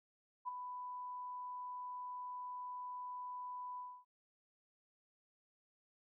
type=tone with ADSR envelope; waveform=sine; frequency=994 Hz; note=B5; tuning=11 cents sharp; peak=-36 dBFS; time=0.45-4.05 s; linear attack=32 ms; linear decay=12 ms; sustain=-7 dB; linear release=270 ms; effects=none